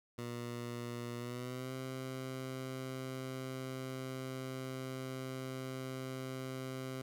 15% pulse tone with pitch glide, 120 to 130.86 Hz, B2 to C3, -49 to +1 cents, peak -34 dBFS, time 0.18-7.02 s, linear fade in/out 5 ms, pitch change +150 cents, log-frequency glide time 1.19-1.73 s, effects none

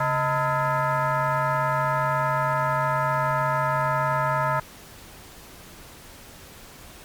sine tone with frequency modulation, 139.4 Hz, C#3, 10 cents sharp, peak -20 dBFS, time 0-4.6 s, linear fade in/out 5 ms, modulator 382 Hz, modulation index 3.7, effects pink hiss -45 dBFS RMS until 7.04 s + MP3 96 kbps

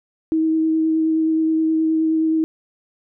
sine tone with vibrato, 318.9 Hz, D#4, 43 cents sharp, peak -15 dBFS, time 0.32-2.44 s, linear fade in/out 0 ms, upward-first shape sine, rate 9.5 Hz, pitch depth 11 cents each way, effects none

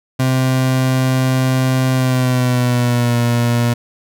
30% pulse tone with pitch glide, 130 to 119.21 Hz, C3 to A#2, -11 to +39 cents, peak -10 dBFS, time 0.19-3.74 s, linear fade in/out 10 ms, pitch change -150 cents, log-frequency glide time 1.93-3.18 s, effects none

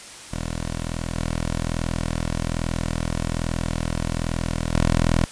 10% pulse tone with level steps, 41.2 Hz, E1, in tune, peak -18 / -15 / -9 dBFS, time 0.31-5.26 s, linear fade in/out 20 ms, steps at 1.16 / 4.73 s, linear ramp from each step 2 ms, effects white hiss -40 dBFS RMS until 5.31 s + resampled to 22050 Hz

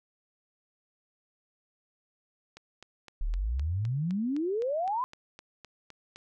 click train, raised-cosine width 0.2 ms, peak -29 dBFS, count 15, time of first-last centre 2.57-6.16 s, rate 3.9 Hz
sine exponential sweep, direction up, 33.69 to 1046.5 Hz, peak -27 dBFS, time 3.21-5.04 s, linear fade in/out 0 ms
effects none

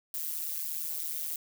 violet noise with amplitude modulation, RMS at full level -31 dBFS, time 0.14-1.36 s, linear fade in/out 2 ms, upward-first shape sine, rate 158 Hz, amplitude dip 95%, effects none

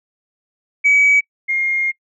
sine tone pair in turn, 2275 / 2130 Hz, C#7 / C7, +44 / +30 cents, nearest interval minor second, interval 114 cents, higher first, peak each -8 / -15 dBFS, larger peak first, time 0.84-1.21 / 1.48-1.92 s, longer second, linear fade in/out 20 ms, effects noise-tail reverb RT60 0.1 s tail -24 dB re dry + tanh soft clip ceiling -6 dBFS

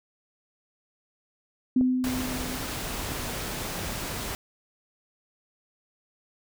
sine tone with exponential decay, 254.7 Hz, C4, 46 cents flat, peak -17 dBFS, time 1.76-3.14 s, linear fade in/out 5 ms, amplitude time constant 300 ms
clicks, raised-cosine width 2 ms, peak -20 dBFS, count 2, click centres 1.811 / 3.119 s
pink noise, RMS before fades -33 dBFS, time 2.04-4.35 s, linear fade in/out 0 ms
effects none

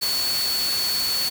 sine tone in noise, 4432 Hz, C#8, 1 cent flat, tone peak -22 dBFS, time 0.01-1.3 s, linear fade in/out 20 ms, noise white, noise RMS -28 dBFS, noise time 0.01-1.3 s, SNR +3 dB, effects none

